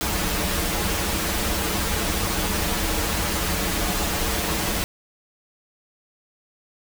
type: noise with comb filter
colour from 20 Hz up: pink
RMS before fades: -24 dBFS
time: 0.01-4.84 s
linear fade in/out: 0 ms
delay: 7.8 ms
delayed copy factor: -0.75
effects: none